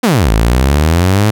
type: exponential two-way sweep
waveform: sawtooth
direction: down then up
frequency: 268.4 to 51.91 to 110.4 Hz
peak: -4 dBFS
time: 0.03-1.31 s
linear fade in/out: 10 ms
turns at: 0.31 s
effects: none